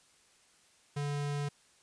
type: tone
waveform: square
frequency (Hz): 144.4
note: D3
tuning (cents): -29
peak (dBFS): -33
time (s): 0.96-1.49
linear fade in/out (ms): 10
effects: white hiss -65 dBFS RMS until 1.82 s + resampled to 22050 Hz